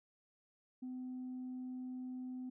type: tone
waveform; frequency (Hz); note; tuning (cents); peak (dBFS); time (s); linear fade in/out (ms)
sine; 254.2; C4; -50; -40; 0.82-2.5; 10
effects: tanh soft clip ceiling -39 dBFS